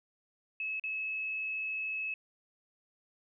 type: tone with dropouts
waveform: sine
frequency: 2587 Hz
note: E7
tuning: 33 cents flat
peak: -33 dBFS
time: 0.6-2.14 s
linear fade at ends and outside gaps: 2 ms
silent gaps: 0.797-0.838 s
effects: none